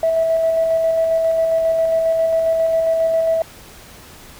sine tone with tremolo, 653 Hz, E5, 17 cents flat, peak -12 dBFS, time 0.03-3.42 s, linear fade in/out 2 ms, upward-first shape square, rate 7.4 Hz, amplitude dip 25%, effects tanh soft clip ceiling -8 dBFS + pink hiss -41 dBFS RMS until 4.39 s

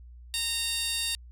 15% pulse tone with high-pass filter, 923 Hz, A#5, 17 cents flat, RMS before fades -30 dBFS, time 0.34-1.15 s, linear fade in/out 0 ms, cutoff 4400 Hz, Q 1.4, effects added 60 Hz sine -45 dBFS peak until 1.31 s + resampled to 32000 Hz

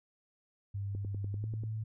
sine tone with pitch glide, 99.8 to 109.46 Hz, G2 to A2, +32 to -9 cents, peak -34 dBFS, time 0.74-1.84 s, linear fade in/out 10 ms, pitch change +159 cents, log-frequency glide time 1.33-1.47 s
click train, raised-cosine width 3 ms, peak -31 dBFS, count 8, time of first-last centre 0.95-1.636 s, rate 10.2 Hz
effects none

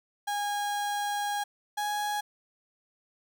35% pulse tone pair in turn, 820 / 831 Hz, G#5 / G#5, -22 / +1 cents, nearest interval unison, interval 23 cents, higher second, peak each -27 dBFS, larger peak neither, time 0.27-1.44 / 1.77-2.21 s, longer first, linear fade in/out 10 ms, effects none

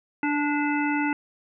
harmonic tone with a mistuned harmonic, 291.2 Hz, D4, 15 cents flat, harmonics 1 / 3 / 5 / 7 / 9, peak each -24 / -29 / -31 / -32 / -34 dBFS, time 0.23-1.13 s, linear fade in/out 2 ms, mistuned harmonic 1, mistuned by +15 cents, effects none

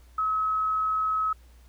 sine tone, 1283 Hz, E6, 47 cents flat, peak -23 dBFS, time 0.18-1.33 s, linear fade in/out 5 ms, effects added 60 Hz sine -50 dBFS peak until 1.68 s + pink hiss -62 dBFS RMS until 1.68 s

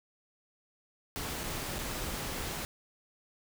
pink noise with dropouts, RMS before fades -37 dBFS, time 1.16-2.65 s, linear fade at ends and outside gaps 0 ms, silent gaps 1.434-1.438 / 1.784-1.789 s, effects none

